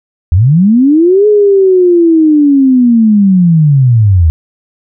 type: linear two-way sweep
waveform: sine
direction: up then down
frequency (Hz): 76.3 to 424.8 to 76.3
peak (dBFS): -3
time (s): 0.32-4.3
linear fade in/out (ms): 0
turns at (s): 1.27
effects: none